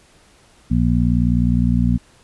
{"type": "harmonic tone", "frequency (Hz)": 59.6, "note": "A#1", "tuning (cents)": 39, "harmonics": [1, 2, 3, 4], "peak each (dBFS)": [-19, -19, -19, -19], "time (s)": [0.7, 1.98], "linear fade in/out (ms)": 20, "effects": ["pink hiss -52 dBFS RMS until 2.23 s", "resampled to 24000 Hz"]}